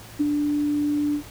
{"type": "tone with ADSR envelope", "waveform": "sine", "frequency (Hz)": 293.7, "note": "D4", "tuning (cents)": 0, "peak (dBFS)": -16, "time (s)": [0.19, 1.23], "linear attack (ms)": 19, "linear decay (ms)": 24, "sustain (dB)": -4, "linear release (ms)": 87, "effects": ["added 110 Hz sine -45 dBFS peak until 1.3 s", "pink hiss -44 dBFS RMS until 1.3 s"]}